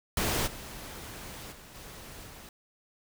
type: noise with level steps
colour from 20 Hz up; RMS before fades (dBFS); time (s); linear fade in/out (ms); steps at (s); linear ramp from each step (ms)
pink; -29 / -43 / -50 / -46 / -48; 0.17-2.49; 2; 0.46 / 1.51 / 1.74 / 2.26; 20
effects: none